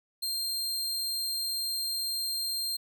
sawtooth tone, 4186 Hz, C8, in tune, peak -27 dBFS, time 0.22-2.77 s, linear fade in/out 10 ms, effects none

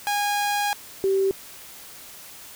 sawtooth / sine tone pair in turn, 820 / 387 Hz, G#5 / G4, -22 / -22 cents, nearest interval octave + minor second, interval 1300 cents, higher first, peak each -18 dBFS, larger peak neither, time 0.07-0.73 / 1.04-1.31 s, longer first, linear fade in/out 0 ms, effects white hiss -43 dBFS RMS until 2.55 s

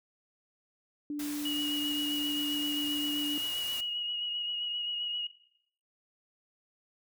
sine tone, 293.7 Hz, D4, in tune, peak -32 dBFS, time 1.1-3.38 s, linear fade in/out 2 ms
white noise, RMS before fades -42 dBFS, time 1.19-3.81 s, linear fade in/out 5 ms
sine tone with vibrato, 2894 Hz, F#7, 39 cents flat, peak -32 dBFS, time 1.45-5.27 s, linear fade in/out 5 ms, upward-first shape sine, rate 7.6 Hz, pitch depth 21 cents each way
effects noise-tail reverb RT60 0.7 s tail -17 dB re dry

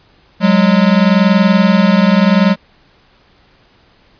square tone pair together, 184.64 / 205.4 Hz, F#3 / G#3, -3 / -19 cents, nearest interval major second, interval 184 cents, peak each -11 dBFS, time 0.4-2.56 s, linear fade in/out 50 ms, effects pink hiss -50 dBFS RMS until 4.19 s + resampled to 11025 Hz

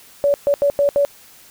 sine tone bursts at uneven times, 569 Hz, C#5, 45 cents sharp, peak -12 dBFS, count 5, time 0.24-0.34 / 0.47-0.54 / 0.62-0.7 / 0.79-0.89 / 0.96-1.05 s, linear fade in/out 0 ms, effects white hiss -46 dBFS RMS until 1.5 s

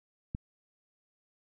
click, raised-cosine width 5 ms, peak -22 dBFS, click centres 0.349 s, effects none

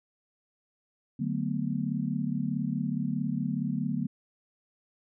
sine chord, B minor seventh, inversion first, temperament just, 148.16 / 185.21 / 222.2 / 246.9 Hz, D3 / F#3 / A3 / B3, +16 / +2 / +17 / 0 cents, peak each -33 dBFS, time 1.19-4.07 s, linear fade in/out 10 ms, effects none

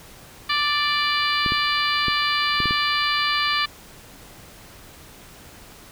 harmonic tone, 587.3 Hz, D5, in tune, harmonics 2 / 3 / 4 / 5 / 6 / 7 / 8, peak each -24 / -26 / -27 / -28 / -29 / -29 / -30 dBFS, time 0.49-3.66 s, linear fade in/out 10 ms
clicks, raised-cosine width 3 ms, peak -15 dBFS, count 6, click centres 1.462 / 1.521 / 2.083 / 2.603 / 2.657 / 2.709 s
effects pink hiss -45 dBFS RMS until 5.91 s

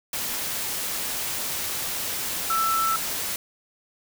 sine tone in noise, 1326 Hz, E6, 10 cents sharp, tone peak -21 dBFS, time 2.5-2.96 s, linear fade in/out 2 ms, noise white, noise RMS -29 dBFS, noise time 0.13-3.36 s, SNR +5 dB, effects none

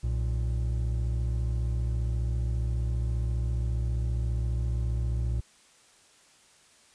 triangle tone pair together, 61.74 / 116.55 Hz, B1 / A#2, 0 / 0 cents, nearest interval major seventh, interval 1100 cents, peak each -25 / -29 dBFS, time 0.03-5.41 s, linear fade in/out 10 ms, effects white hiss -59 dBFS RMS until 6.94 s + resampled to 22050 Hz

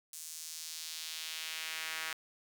sawtooth tone with high-pass filter sweep, 160 Hz, D#3, 49 cents sharp, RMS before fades -42 dBFS, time 0.13-2.13 s, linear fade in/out 2 ms, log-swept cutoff 7600 to 1700 Hz, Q 1.3, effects none

